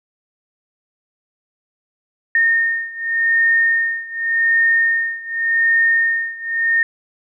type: beating tone pair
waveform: sine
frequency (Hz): 1832 / 1832.87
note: A#6 / A#6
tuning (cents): -31 / -30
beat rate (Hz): 0.87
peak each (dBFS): -16 / -18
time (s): 2.35-6.83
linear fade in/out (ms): 2
effects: none